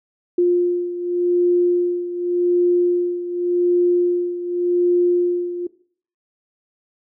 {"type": "beating tone pair", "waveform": "sine", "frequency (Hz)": [352.5, 353.37], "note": ["F4", "F4"], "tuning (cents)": [16, 20], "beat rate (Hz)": 0.87, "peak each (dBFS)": [-16, -21], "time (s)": [0.38, 5.67], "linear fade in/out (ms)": 5, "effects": ["noise-tail reverb RT60 0.5 s tail -18 dB re dry"]}